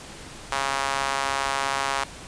sawtooth tone with high-pass filter, 137.1 Hz, C#3, 19 cents flat, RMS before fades -26 dBFS, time 0.52-2.04 s, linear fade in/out 0 ms, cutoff 950 Hz, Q 1.6, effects pink hiss -41 dBFS RMS until 2.27 s + resampled to 22050 Hz

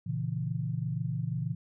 sine chord, A# diminished, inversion none, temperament equal, 116.54 / 138.59 / 164.81 Hz, A#2 / C#3 / E3, 0 / 0 / 0 cents, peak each -34 dBFS, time 0.06-1.55 s, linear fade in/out 10 ms, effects none

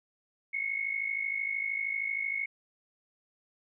sine tone pair together, 2156 / 2209 Hz, C#7 / C#7, -49 / -7 cents, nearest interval unison, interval 42 cents, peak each -34 / -32 dBFS, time 0.53-2.46 s, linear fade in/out 10 ms, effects none

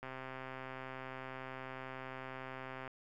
click train, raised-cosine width 0.5 ms, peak -30 dBFS, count 374, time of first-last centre 0.03-2.877 s, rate 131 Hz, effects 12-bit

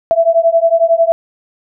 sine beating tone pair, 659.3 / 670.3 Hz, E5 / E5, 0 / +29 cents, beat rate 11 Hz, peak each -11 dBFS, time 0.11-1.12 s, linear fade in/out 0 ms, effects none

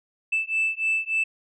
sine beating tone pair, 2637 / 2640.4 Hz, E7 / E7, 0 / +2 cents, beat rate 3.4 Hz, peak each -24 dBFS, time 0.32-1.24 s, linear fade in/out 10 ms, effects tanh soft clip ceiling -17 dBFS

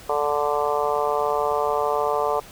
harmonic tone, 146.83 Hz, D3, in tune, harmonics 3 / 4 / 5 / 6 / 7 / 8, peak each -25 / -26 / -27 / -28 / -28 / -29 dBFS, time 0.09-2.4 s, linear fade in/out 5 ms, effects pink hiss -44 dBFS RMS until 2.51 s

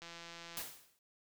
click train, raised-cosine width 0.2 ms, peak -32 dBFS, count 102, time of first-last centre 0.02-0.618 s, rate 169 Hz
white noise with exponential decay, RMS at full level -39 dBFS, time 0.57-0.99 s, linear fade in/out 1 ms, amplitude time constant 91 ms
effects none

